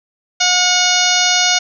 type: harmonic tone with a mistuned harmonic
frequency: 722 Hz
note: F#5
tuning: 43 cents flat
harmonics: 1 / 2 / 3 / 4 / 5 / 6 / 7 / 8 / 9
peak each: -20 / -20 / -20 / -20 / -20 / -20 / -20 / -20 / -20 dBFS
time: 0.4-1.59 s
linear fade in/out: 10 ms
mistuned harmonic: 3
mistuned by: +36 cents
effects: none